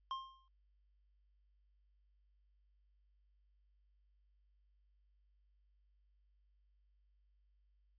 square tone with exponential decay, 1061 Hz, C6, 24 cents sharp, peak -37 dBFS, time 0.11-0.48 s, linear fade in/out 1 ms, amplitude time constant 80 ms, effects added 50 Hz sine -70 dBFS peak until 7.98 s + resampled to 11025 Hz

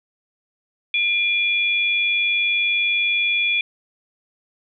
sine tone pair together, 2400 / 3400 Hz, D7 / G#7, +37 / +40 cents, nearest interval tritone, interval 603 cents, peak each -18 / -23 dBFS, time 0.94-3.61 s, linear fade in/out 2 ms, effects none

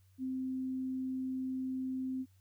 sine tone, 260 Hz, C4, 11 cents flat, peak -34 dBFS, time 0.18-2.26 s, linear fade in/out 50 ms, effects added 94 Hz sine -62 dBFS peak until 2.4 s + white hiss -75 dBFS RMS until 2.4 s

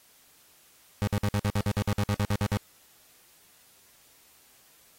30% pulse tone bursts, 102.4 Hz, G#2, 24 cents flat, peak -21 dBFS, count 15, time 1.02-2.571 s, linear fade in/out 0 ms, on 53 ms, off 54 ms, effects white hiss -59 dBFS RMS until 4.98 s + AAC 48 kbps

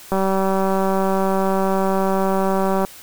click train, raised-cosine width 1 ms, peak -7 dBFS, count 525, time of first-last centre 0.12-2.849 s, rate 192 Hz, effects white hiss -41 dBFS RMS until 3.02 s

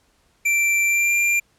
square tone with pitch glide, 2349 to 2382 Hz, D7 to D7, 0 to +24 cents, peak -17 dBFS, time 0.45-1.4 s, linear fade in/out 10 ms, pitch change +24 cents, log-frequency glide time 0.86-1.14 s, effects pink hiss -62 dBFS RMS until 1.58 s + low-pass 11000 Hz 12 dB/octave

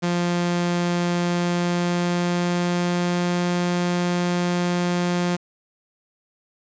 sawtooth tone with pitch glide, 174.61 to 176.33 Hz, F3 to F3, 0 to +17 cents, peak -16 dBFS, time 0.02-5.37 s, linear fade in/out 20 ms, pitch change +17 cents, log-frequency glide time 1.17-3.48 s, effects resampled to 16000 Hz + 7-bit

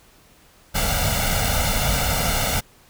pink noise with comb filter, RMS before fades -21 dBFS, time 0.74-2.61 s, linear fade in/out 20 ms, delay 1.4 ms, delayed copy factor +0.85, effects pink hiss -53 dBFS RMS until 2.89 s

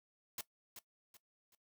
white noise with echo, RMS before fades -42 dBFS, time 0.38-0.41 s, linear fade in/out 2 ms, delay 380 ms, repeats 3, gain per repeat -9 dB, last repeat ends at 1.55 s, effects noise-tail reverb RT60 0.1 s tail -17 dB re dry

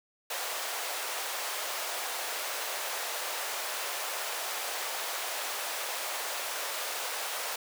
pink high-pass noise, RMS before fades -35 dBFS, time 0.3-7.56 s, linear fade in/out 5 ms, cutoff 550 Hz, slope 24 dB/octave, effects none

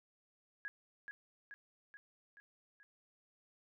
sine tone with echo, 1661.2 Hz, G#6, in tune, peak -40 dBFS, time 0.65-0.68 s, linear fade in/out 0 ms, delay 430 ms, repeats 5, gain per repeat -4 dB, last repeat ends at 2.83 s, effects none

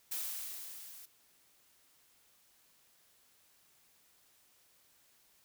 blue noise with level ramp, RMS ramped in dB -37 to -53 dBFS, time 0.11-1.06 s, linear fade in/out 10 ms, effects white hiss -68 dBFS RMS until 5.44 s

